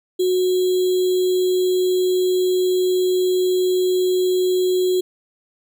sine tone with sample-and-hold, 366.9 Hz, F#4, 15 cents flat, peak -15 dBFS, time 0.19-5.01 s, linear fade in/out 10 ms, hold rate 3675 Hz, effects none

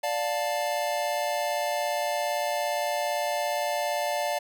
square chord, D minor, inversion none, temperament just, 587.3 / 704.8 / 881 Hz, D5 / F5 / A5, 0 / +16 / +2 cents, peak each -30 / -31 / -33 dBFS, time 0.03-4.39 s, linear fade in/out 10 ms, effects none

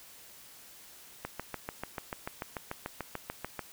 click train, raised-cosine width 0.5 ms, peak -20 dBFS, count 17, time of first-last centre 1.25-3.593 s, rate 6.83 Hz, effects white hiss -53 dBFS RMS until 3.72 s

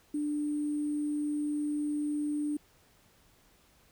sine tone with sample-and-hold, 296.1 Hz, D4, 14 cents sharp, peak -29 dBFS, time 0.14-2.57 s, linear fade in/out 5 ms, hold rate 8820 Hz, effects pink hiss -64 dBFS RMS until 3.91 s

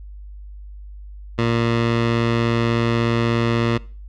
15% pulse tone with low-pass filter, 116.54 Hz, A#2, in tune, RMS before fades -19 dBFS, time 1.38-3.78 s, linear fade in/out 10 ms, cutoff 3400 Hz, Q 1.1, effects noise-tail reverb RT60 0.4 s tail -21 dB re dry + added 50 Hz sine -34 dBFS peak until 4.08 s

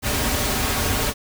pink noise with comb filter, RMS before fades -22 dBFS, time 0.02-1.14 s, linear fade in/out 50 ms, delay 5.9 ms, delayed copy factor -0.65, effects none

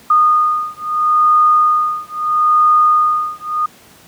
sine beating tone pair, 1228 / 1228.76 Hz, D#6 / D#6, -23 / -22 cents, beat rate 0.76 Hz, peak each -13 dBFS, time 0.1-3.66 s, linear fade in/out 5 ms, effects pink hiss -44 dBFS RMS until 4.07 s + high-pass 100 Hz 12 dB/octave

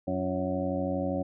harmonic tone with a mistuned harmonic, 92.5 Hz, F#2, in tune, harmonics 1 / 2 / 3 / 4 / 6 / 7 / 8, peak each -37 / -34 / -32 / -40 / -32 / -40 / -39 dBFS, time 0.07-1.23 s, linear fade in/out 10 ms, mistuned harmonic 4, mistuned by -82 cents, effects none

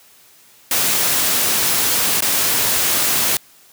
white noise with dropouts, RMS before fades -17 dBFS, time 0.71-3.37 s, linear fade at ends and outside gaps 2 ms, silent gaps 2.207-2.222 s, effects white hiss -49 dBFS RMS until 3.72 s + high-pass 80 Hz 12 dB/octave

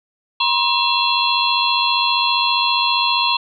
sine tone cluster, 961 / 1056 / 2705 / 3366 / 4123 Hz, B5 / C6 / E7 / G#7 / C8, -48 / +16 / +44 / +23 / -26 cents, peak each -21 dBFS, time 0.4-3.37 s, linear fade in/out 5 ms, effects none

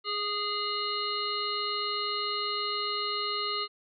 harmonic tone with a mistuned harmonic, 413.4 Hz, G#4, 8 cents flat, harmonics 1 / 3 / 5 / 7 / 9 / 10, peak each -38 / -33 / -40 / -37 / -39 / -34 dBFS, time 0.04-3.68 s, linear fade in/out 50 ms, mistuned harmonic 10, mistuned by +19 cents, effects none

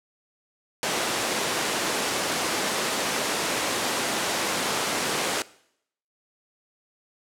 pink high-pass noise, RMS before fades -26 dBFS, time 0.83-5.42 s, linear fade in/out 0 ms, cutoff 300 Hz, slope 12 dB/octave, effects noise-tail reverb RT60 0.7 s tail -20 dB re dry + low-pass 10000 Hz 12 dB/octave

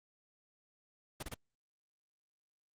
pink noise bursts, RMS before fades -41 dBFS, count 3, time 1.2-1.343 s, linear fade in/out 5 ms, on 29 ms, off 28 ms, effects low-pass 12000 Hz 12 dB/octave + Opus 32 kbps

